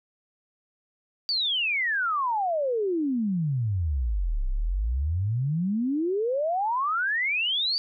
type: exponential two-way sweep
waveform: sine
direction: down then up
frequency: 4694 to 30.87 to 4694 Hz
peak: -23 dBFS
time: 1.29-7.78 s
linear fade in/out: 0 ms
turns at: 4.47 s
effects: none